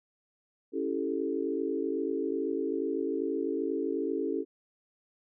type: chord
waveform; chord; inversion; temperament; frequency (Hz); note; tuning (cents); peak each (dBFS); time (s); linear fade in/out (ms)
sine; A dominant seventh; first; equal; 277.2 / 329.6 / 392 / 440; C#4 / E4 / G4 / A4; 0 / 0 / 0 / 0; -34; 0.72-4.45; 50
effects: none